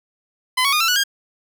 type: tone with pitch steps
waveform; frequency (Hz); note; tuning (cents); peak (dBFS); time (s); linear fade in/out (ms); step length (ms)
15% pulse; 1017 / 1115.5 / 1223.5 / 1341.9 / 1471.9 / 1614.4; C6 / C#6 / D#6 / E6 / F#6 / G#6; -50 / +11 / -29 / +30 / -9 / -49; -9; 0.57-1.038; 10; 78
effects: none